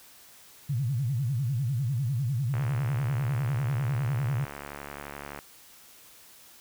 sine tone with vibrato, 127.4 Hz, C3, 46 cents flat, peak -25 dBFS, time 0.69-4.45 s, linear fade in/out 10 ms, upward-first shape sine, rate 10 Hz, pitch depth 240 cents each way
click train, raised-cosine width 0.5 ms, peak -23 dBFS, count 205, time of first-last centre 2.54-5.389 s, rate 71.6 Hz
effects white hiss -53 dBFS RMS until 6.6 s

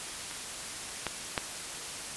clicks, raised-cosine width 0.3 ms, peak -24 / -14 / -11 dBFS, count 3, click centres 0.312 / 1.067 / 1.378 s, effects white hiss -39 dBFS RMS until 2.16 s + resampled to 24000 Hz

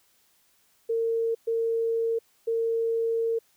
sine tone bursts at uneven times, 456.7 Hz, A#4, 36 cents flat, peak -23 dBFS, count 3, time 0.89-1.35 / 1.47-2.19 / 2.47-3.39 s, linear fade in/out 10 ms, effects white hiss -65 dBFS RMS until 3.56 s

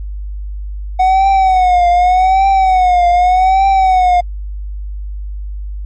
triangle tone with vibrato, 740 Hz, F#5, in tune, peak -5 dBFS, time 0.99-4.21 s, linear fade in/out 10 ms, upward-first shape triangle, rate 0.84 Hz, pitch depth 100 cents each way, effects added 50 Hz sine -20 dBFS peak until 5.85 s + MP3 32 kbps

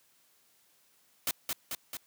white noise with echo, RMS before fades -30 dBFS, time 1.27-1.31 s, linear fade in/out 2 ms, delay 220 ms, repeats 3, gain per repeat -3 dB, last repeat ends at 1.97 s, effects white hiss -67 dBFS RMS until 2.06 s + high-pass 100 Hz 12 dB/octave

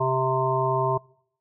harmonic tone, 130.81 Hz, C3, in tune, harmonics 1 / 3 / 5 / 7 / 8, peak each -27 / -27 / -27 / -27 / -27 dBFS, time 0-0.98 s, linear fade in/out 10 ms, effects noise-tail reverb RT60 0.7 s tail -25 dB re dry

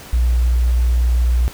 sine tone, 60.2 Hz, B1, 44 cents flat, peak -11 dBFS, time 0.13-1.48 s, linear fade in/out 0 ms, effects tanh soft clip ceiling -7 dBFS + pink hiss -37 dBFS RMS until 1.53 s

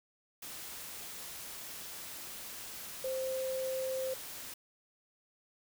sine tone in noise, 523.3 Hz, C5, in tune, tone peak -33 dBFS, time 3.04-4.14 s, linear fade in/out 5 ms, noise white, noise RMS -45 dBFS, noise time 0.42-4.54 s, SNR +9 dB, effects none

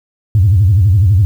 sine tone with vibrato, 97.3 Hz, G2, 12 cents flat, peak -5 dBFS, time 0.35-1.25 s, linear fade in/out 0 ms, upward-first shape sine, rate 12 Hz, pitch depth 220 cents each way, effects tanh soft clip ceiling -1 dBFS + 7-bit

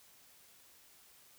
silence, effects white hiss -62 dBFS RMS until 1.38 s

